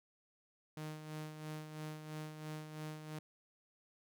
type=tone with tremolo; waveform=sawtooth; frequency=154.3 Hz; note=D#3; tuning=14 cents flat; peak=-38 dBFS; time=0.77-3.19 s; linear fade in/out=2 ms; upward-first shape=sine; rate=3 Hz; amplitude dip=55%; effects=none